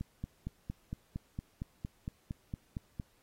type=click train; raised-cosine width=5 ms; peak=-25 dBFS; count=14; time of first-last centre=0.01-2.999 s; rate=4.35 Hz; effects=pink hiss -70 dBFS RMS until 3.22 s + AAC 48 kbps